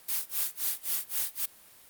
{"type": "noise with tremolo", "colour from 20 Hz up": "blue", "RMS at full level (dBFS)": -28, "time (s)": [0.08, 1.46], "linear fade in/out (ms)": 10, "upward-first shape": "sine", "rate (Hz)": 3.8, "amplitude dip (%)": 100, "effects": ["white hiss -55 dBFS RMS until 1.89 s", "Opus 32 kbps"]}